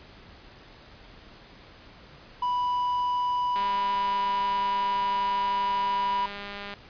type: tone with pitch glide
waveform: triangle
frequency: 986 to 979.2 Hz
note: B5 to B5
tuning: -3 to -15 cents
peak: -22 dBFS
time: 2.42-6.26 s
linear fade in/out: 5 ms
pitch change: -12 cents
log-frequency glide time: 3.35-5.06 s
type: click train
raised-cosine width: 0.3 ms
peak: -22 dBFS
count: 643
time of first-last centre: 3.56-6.738 s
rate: 202 Hz
effects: pink hiss -50 dBFS RMS until 6.89 s + resampled to 11025 Hz